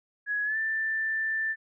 sine tone with pitch glide, 1675 to 1772.6 Hz, G#6 to A6, +14 to +12 cents, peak -26 dBFS, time 0.26-1.56 s, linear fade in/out 50 ms, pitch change +98 cents, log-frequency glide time 0.44-0.57 s, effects none

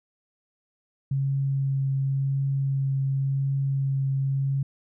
sine tone with vibrato, 136.5 Hz, C#3, 26 cents flat, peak -22 dBFS, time 1.11-4.63 s, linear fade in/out 5 ms, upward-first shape triangle, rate 0.92 Hz, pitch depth 12 cents each way, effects none

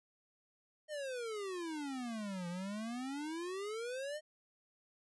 square exponential two-way sweep, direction down then up, 622.3 to 171.1 to 622.3 Hz, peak -40 dBFS, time 0.88-4.21 s, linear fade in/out 50 ms, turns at 2.48 s, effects resampled to 24000 Hz

